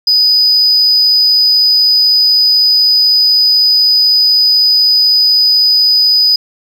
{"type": "tone", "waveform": "sine", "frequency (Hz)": 4978, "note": "D#8", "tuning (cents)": 0, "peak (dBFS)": -4, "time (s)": [0.07, 6.36], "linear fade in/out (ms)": 5, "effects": ["tanh soft clip ceiling -4 dBFS", "7-bit"]}